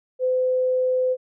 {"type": "tone", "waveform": "sine", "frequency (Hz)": 510, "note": "C5", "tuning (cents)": -44, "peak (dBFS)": -18, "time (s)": [0.19, 1.17], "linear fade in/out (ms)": 50, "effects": []}